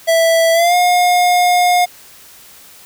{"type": "tone with pitch glide", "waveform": "square", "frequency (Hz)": [659.3, 714.8], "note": ["E5", "F5"], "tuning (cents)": [0, 40], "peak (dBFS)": -10, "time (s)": [0.07, 1.86], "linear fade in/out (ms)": 20, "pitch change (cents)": 140, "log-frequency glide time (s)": [0.53, 0.75], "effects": ["white hiss -41 dBFS RMS until 2.85 s"]}